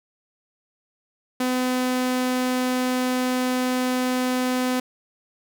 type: tone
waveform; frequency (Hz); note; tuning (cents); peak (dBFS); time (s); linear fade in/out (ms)
sawtooth; 253.2; B3; +43; -17; 1.4-4.8; 5
effects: none